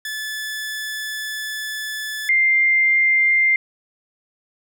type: tone pair in turn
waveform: sawtooth / sine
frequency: 1732 / 2099 Hz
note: A6 / C7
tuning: -28 / +5 cents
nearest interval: minor third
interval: 333 cents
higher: second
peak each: -22 / -13 dBFS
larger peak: second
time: 0.05-2.29 / 2.29-3.56 s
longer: first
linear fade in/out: 2 ms
effects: none